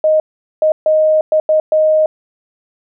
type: tone bursts at uneven times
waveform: sine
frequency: 622.3 Hz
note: D#5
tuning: in tune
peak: -8 dBFS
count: 6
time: 0.04-0.2 / 0.62-0.72 / 0.86-1.21 / 1.32-1.4 / 1.49-1.6 / 1.72-2.06 s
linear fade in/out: 2 ms
effects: none